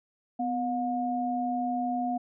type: tone pair together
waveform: sine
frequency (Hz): 250.5 / 717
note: B3 / F5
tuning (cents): +25 / +45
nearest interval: octave + tritone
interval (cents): 1820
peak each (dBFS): -30 / -29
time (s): 0.39-2.18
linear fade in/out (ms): 10
effects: none